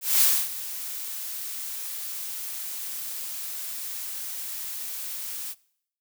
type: noise with ADSR envelope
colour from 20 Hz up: blue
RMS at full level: -18 dBFS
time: 0.01-5.55 s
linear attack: 200 ms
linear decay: 270 ms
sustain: -16 dB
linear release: 44 ms
effects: noise-tail reverb RT60 0.7 s tail -23 dB re dry